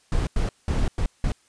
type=noise bursts at uneven times; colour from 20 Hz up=brown; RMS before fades=-22 dBFS; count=5; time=0.12-0.27 / 0.36-0.49 / 0.68-0.88 / 0.98-1.06 / 1.24-1.32 s; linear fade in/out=2 ms; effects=white hiss -61 dBFS RMS until 1.48 s + resampled to 22050 Hz